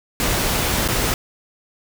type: noise with dropouts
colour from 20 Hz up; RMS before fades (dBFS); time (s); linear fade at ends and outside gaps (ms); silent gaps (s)
pink; -20; 0.2-1.14; 1; 0.878-0.886
effects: none